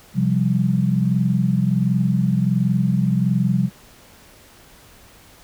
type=chord; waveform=sine; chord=C suspended fourth; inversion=none; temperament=equal; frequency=130.81 / 174.61 / 196 Hz; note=C3 / F3 / G3; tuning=0 / 0 / 0 cents; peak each=-20 dBFS; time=0.14-3.7 s; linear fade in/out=50 ms; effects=pink hiss -48 dBFS RMS until 5.43 s